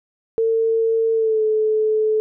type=tone with pitch glide; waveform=sine; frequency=451.1 to 433 Hz; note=A4 to A4; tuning=+43 to -28 cents; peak=-15 dBFS; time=0.38-2.2 s; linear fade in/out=0 ms; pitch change=-71 cents; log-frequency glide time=1.13-1.43 s; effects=none